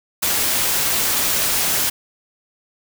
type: noise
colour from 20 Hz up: white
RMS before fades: -19 dBFS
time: 0.22-1.9 s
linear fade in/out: 10 ms
effects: none